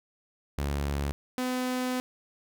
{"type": "tone pair in turn", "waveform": "sawtooth", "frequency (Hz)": [71, 253], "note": ["C#2", "B3"], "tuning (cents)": [42, 42], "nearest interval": "octave + minor seventh", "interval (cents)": 2200, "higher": "second", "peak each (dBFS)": [-24, -24], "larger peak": "neither", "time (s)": [[0.58, 1.12], [1.38, 2]], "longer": "second", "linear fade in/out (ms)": 0, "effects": []}